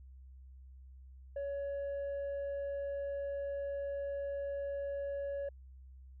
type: tone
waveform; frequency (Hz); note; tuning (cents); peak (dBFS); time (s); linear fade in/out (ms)
sine; 561; C#5; +21; -33; 1.36-5.49; 5
effects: tanh soft clip ceiling -35 dBFS + added 65 Hz sine -51 dBFS peak until 6.2 s